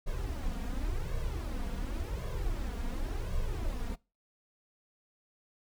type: noise with flanger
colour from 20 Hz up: brown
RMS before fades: -34 dBFS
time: 0.06-3.96 s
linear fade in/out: 20 ms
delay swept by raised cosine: 1.8 to 4.3 ms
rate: 0.91 Hz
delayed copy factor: +0.7
effects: noise-tail reverb RT60 0.3 s tail -24 dB re dry